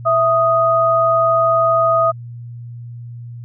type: tone pair together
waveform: sine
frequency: 659.3 / 1244.5 Hz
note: E5 / D#6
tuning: 0 / 0 cents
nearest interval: major seventh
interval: 1100 cents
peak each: -14 dBFS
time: 0.05-2.12 s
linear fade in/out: 20 ms
effects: added 119 Hz sine -29 dBFS peak until 3.44 s